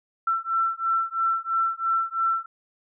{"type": "beating tone pair", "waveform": "sine", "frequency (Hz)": [1341, 1344], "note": ["E6", "E6"], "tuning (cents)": [29, 33], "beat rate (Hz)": 3, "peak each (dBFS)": -25, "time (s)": [0.27, 2.46], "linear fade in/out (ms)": 5, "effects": []}